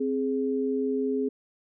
sine tone pair together, 262.9 / 417.3 Hz, C4 / G#4, +8 / +8 cents, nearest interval minor sixth, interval 800 cents, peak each -27 dBFS, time 0-1.29 s, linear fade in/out 10 ms, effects none

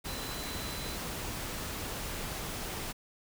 sine tone in noise, 4014 Hz, B7, 27 cents sharp, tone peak -45 dBFS, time 0.07-0.97 s, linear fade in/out 20 ms, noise pink, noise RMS -38 dBFS, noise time 0.04-2.93 s, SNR -10 dB, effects none

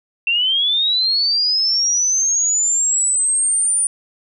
sine linear sweep, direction up, 2687 to 9397 Hz, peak -14 dBFS, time 0.27-3.87 s, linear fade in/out 2 ms, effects none

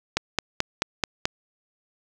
click train, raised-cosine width 0.2 ms, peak -4 dBFS, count 6, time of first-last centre 0.17-1.255 s, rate 4.61 Hz, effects none

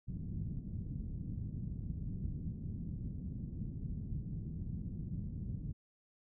white low-pass noise, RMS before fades -41 dBFS, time 0.07-5.73 s, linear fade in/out 20 ms, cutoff 190 Hz, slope 24 dB/octave, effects none

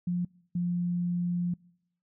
sine tone pair in turn, 176.7 / 175.48 Hz, F3 / F3, +21 / +9 cents, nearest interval unison, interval 12 cents, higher first, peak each -26 / -26 dBFS, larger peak neither, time 0.07-0.25 / 0.55-1.54 s, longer second, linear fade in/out 5 ms, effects noise-tail reverb RT60 0.8 s tail -26 dB re dry

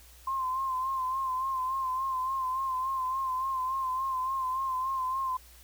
sine tone with vibrato, 1046.5 Hz, C6, in tune, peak -28 dBFS, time 0.27-5.37 s, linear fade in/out 5 ms, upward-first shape sine, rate 3.5 Hz, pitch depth 46 cents each way, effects added 60 Hz sine -54 dBFS peak until 5.63 s + white hiss -56 dBFS RMS until 5.63 s

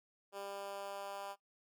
10% pulse tone with high-pass filter sweep, 198.8 Hz, G3, 25 cents sharp, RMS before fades -45 dBFS, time 0.32-1.36 s, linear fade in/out 50 ms, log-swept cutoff 470 to 720 Hz, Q 2.1, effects noise-tail reverb RT60 0.1 s tail -18 dB re dry

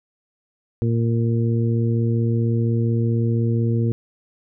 harmonic tone, 115.7 Hz, A#2, 13 cents flat, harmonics 1 / 2 / 3 / 4, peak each -18 / -24 / -28 / -30 dBFS, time 0.82-3.92 s, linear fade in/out 0 ms, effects none

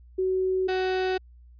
sine / 35% pulse tone pair in turn, 374.6 / 373.2 Hz, F#4 / F#4, +21 / +15 cents, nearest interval unison, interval 6 cents, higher first, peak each -22 dBFS, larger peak neither, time 0.18-0.68 / 0.68-1.18 s, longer neither, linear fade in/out 10 ms, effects added 60 Hz sine -48 dBFS peak until 1.59 s + resampled to 11025 Hz

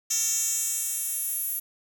10% pulse tone with high-pass filter sweep, 452.6 Hz, A4, 49 cents sharp, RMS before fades -28 dBFS, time 0.1-1.6 s, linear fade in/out 10 ms, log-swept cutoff 6100 to 12000 Hz, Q 2.9, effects none

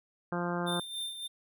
harmonic tone, 174.61 Hz, F3, in tune, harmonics 1 / 2 / 3 / 4 / 5 / 6 / 7 / 8 / 9, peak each -34 / -37 / -39 / -40 / -41 / -42 / -42 / -43 / -44 dBFS, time 0.32-0.8 s, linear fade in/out 2 ms
square tone with tremolo, 3593 Hz, A7, 36 cents sharp, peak -34 dBFS, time 0.66-1.28 s, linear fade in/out 20 ms, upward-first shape sine, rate 3.5 Hz, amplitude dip 60%
effects none

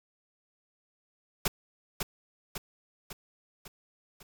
pink noise with echo, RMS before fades -27 dBFS, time 1.45-1.48 s, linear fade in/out 5 ms, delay 550 ms, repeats 5, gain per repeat -5 dB, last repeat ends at 4.23 s, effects none

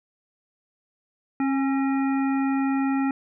harmonic tone with a mistuned harmonic, 270.5 Hz, C#4, 42 cents flat, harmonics 1 / 3 / 5 / 7 / 9, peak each -21 / -31 / -35 / -38 / -40 dBFS, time 1.4-3.11 s, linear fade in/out 2 ms, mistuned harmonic 3, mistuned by +26 cents, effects none

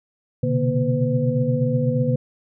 sine tone cluster, 123.2 / 131.5 / 146.6 / 238.9 / 506 Hz, B2 / C3 / D3 / A#3 / B4, -4 / +9 / -3 / +43 / +42 cents, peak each -24 dBFS, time 0.43-2.16 s, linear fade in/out 5 ms, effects none

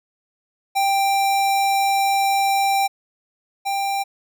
square tone pair in turn, 787 / 790.2 Hz, G5 / G5, +7 / +14 cents, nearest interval unison, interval 7 cents, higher second, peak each -17 / -21 dBFS, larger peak first, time 0.75-2.88 / 3.65-4.04 s, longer first, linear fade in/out 20 ms, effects none

